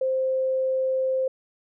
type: tone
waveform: sine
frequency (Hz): 523.3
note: C5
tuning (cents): 0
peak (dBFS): -21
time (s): 0.01-1.28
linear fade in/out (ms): 5
effects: none

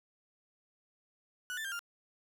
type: tone with pitch steps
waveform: 35% pulse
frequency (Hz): 1476 / 1768 / 1591 / 1400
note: F#6 / A6 / G6 / F6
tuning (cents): -5 / +8 / +25 / +4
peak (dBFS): -35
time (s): 1.5-1.792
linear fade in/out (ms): 0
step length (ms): 73
effects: none

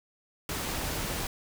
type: noise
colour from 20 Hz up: pink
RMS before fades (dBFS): -33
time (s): 0.49-1.27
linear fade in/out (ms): 2
effects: none

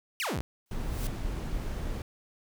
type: exponential sweep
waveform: sawtooth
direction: down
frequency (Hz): 3083 to 44.73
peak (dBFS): -26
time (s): 0.2-0.41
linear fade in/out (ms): 0
type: noise with exponential growth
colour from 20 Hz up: white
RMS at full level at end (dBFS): -39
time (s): 0.66-1.07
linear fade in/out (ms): 2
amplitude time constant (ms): 89
type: noise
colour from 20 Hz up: brown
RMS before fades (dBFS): -33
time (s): 0.71-2.02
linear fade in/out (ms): 2
effects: none

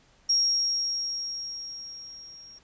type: tone with level ramp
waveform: sine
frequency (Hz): 5588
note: F8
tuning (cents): 0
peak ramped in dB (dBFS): -19 to -46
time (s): 0.29-2.59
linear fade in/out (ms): 10
effects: pink hiss -61 dBFS RMS until 2.63 s + resampled to 16000 Hz

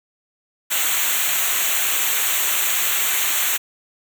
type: noise with comb filter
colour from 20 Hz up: white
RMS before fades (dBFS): -20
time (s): 0.7-3.58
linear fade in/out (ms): 20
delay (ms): 0.2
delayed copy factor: -0.9
effects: none

